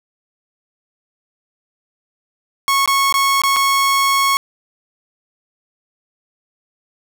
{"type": "tone with dropouts", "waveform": "sawtooth", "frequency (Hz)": 1100, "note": "C#6", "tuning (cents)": -14, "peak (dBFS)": -9, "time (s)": [2.68, 4.37], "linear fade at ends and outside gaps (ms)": 0, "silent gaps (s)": [[2.859, 2.876], [3.125, 3.141], [3.418, 3.436], [3.562, 3.566]], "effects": []}